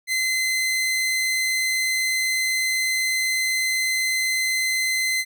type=tone; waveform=sawtooth; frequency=2056 Hz; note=C7; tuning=31 cents flat; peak=-17 dBFS; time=0.07-5.25 s; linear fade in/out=50 ms; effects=none